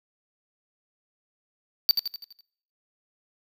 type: tone with echo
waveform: square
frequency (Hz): 4601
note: D8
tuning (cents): -36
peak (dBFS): -15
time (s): 1.89-1.91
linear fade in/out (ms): 0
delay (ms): 83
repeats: 6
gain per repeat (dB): -6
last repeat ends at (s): 2.408
effects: noise-tail reverb RT60 0.7 s tail -25 dB re dry

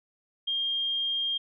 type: tone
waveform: sine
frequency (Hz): 3214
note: G7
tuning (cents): +43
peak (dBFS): -26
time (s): 0.47-1.38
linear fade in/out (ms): 10
effects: none

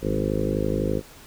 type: harmonic tone with a mistuned harmonic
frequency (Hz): 51.91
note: G#1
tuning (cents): 0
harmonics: 1 / 2 / 3 / 4 / 5 / 6 / 7 / 8 / 9 / 10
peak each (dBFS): -31 / -31 / -31 / -31 / -31 / -31 / -31 / -31 / -31 / -31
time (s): 0.01-1.02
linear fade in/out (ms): 50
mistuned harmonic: 3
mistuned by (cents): +35
effects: pink hiss -47 dBFS RMS until 1.26 s

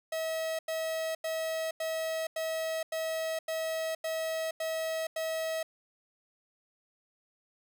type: tone bursts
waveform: 45% pulse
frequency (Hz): 643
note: E5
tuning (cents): -43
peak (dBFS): -31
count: 10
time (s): 0.12-5.63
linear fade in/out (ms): 5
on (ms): 470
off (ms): 90
effects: none

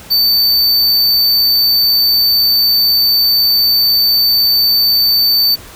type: tone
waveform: square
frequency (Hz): 4558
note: C#8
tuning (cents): +47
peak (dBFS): -9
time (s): 0.1-5.56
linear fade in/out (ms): 20
effects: pink hiss -35 dBFS RMS until 5.75 s

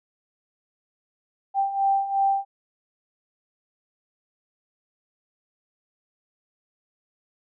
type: beating tone pair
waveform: sine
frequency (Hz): 784 / 786.8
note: G5 / G5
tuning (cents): 0 / +6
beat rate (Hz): 2.8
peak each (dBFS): -26 / -21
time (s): 1.54-2.45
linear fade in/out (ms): 50
effects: none

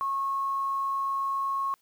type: tone with quantisation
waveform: sine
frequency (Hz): 1093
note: C#6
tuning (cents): -25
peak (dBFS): -26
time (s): 0.01-1.74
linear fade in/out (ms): 0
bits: 9
effects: white hiss -69 dBFS RMS until 1.81 s

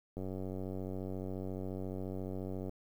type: click train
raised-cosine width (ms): 2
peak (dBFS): -28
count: 239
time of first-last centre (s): 0.17-2.694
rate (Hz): 94.3
effects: 10-bit

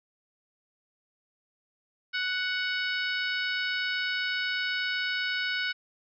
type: harmonic tone with a mistuned harmonic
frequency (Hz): 741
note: F#5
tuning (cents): +2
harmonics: 2 / 3 / 4 / 5 / 6 / 7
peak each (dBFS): -30 / -34 / -36 / -38 / -40 / -41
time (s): 2.13-5.73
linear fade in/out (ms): 20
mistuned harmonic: 5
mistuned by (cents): +33
effects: none

